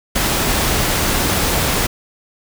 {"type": "noise", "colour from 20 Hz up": "pink", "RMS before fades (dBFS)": -17, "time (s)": [0.15, 1.87], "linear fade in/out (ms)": 10, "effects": []}